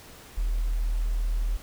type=tone; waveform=sine; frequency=40 Hz; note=D#1; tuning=49 cents sharp; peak=-23 dBFS; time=0.37-1.57 s; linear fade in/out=10 ms; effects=pink hiss -48 dBFS RMS until 1.62 s